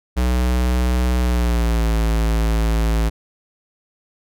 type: tone with pitch glide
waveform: square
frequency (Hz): 61.8 to 55.38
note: B1 to A1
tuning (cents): +2 to +12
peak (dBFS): -16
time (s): 0.16-3.1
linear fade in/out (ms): 20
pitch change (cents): -190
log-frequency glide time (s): 1.19-1.95
effects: none